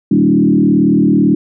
sine tone with frequency modulation, 246.9 Hz, B3, in tune, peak -7 dBFS, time 0.11-1.35 s, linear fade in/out 5 ms, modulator 38.1 Hz, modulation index 2.1, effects none

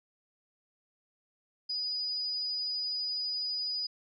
sine tone, 4944 Hz, D#8, 12 cents flat, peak -31 dBFS, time 1.69-3.87 s, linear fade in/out 10 ms, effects none

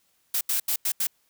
blue noise bursts at uneven times, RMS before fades -25 dBFS, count 5, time 0.34-0.41 / 0.49-0.6 / 0.68-0.76 / 0.85-0.92 / 1-1.07 s, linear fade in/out 5 ms, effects white hiss -68 dBFS RMS until 1.29 s

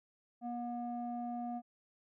square tone with low-pass filter, 240.2 Hz, B3, 48 cents flat, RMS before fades -40 dBFS, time 0.41-1.62 s, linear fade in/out 50 ms, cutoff 660 Hz, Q 4.3, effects none

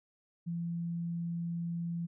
sine tone, 169.8 Hz, F3, 48 cents flat, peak -33 dBFS, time 0.46-2.07 s, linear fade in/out 20 ms, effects none

